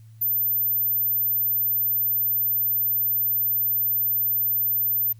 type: tone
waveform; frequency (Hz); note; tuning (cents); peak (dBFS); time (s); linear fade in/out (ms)
sine; 13940; A9; -17; -20; 0.21-5.13; 10
effects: added 111 Hz sine -44 dBFS peak until 5.19 s + white hiss -65 dBFS RMS until 5.19 s